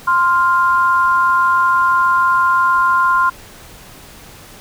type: tone pair together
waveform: sine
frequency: 1046.2 / 1400 Hz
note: C6 / F6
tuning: -1 / +4 cents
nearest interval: perfect fourth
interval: 505 cents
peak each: -12 / -15 dBFS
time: 0.07-3.3 s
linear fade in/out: 10 ms
effects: pink hiss -39 dBFS RMS until 4.6 s